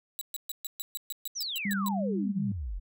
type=tone bursts; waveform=10% pulse; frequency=3911 Hz; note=B7; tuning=18 cents flat; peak=-25 dBFS; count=12; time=0.19-1.884 s; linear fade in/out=0 ms; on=22 ms; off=130 ms
type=exponential sweep; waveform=sine; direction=down; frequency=6272 to 38.89 Hz; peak=-32 dBFS; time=1.35-2.8 s; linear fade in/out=20 ms
type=tone with vibrato; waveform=sine; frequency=198.4 Hz; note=G3; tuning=21 cents sharp; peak=-28 dBFS; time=1.65-2.52 s; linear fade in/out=5 ms; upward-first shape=square; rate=5.4 Hz; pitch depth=19 cents each way
effects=none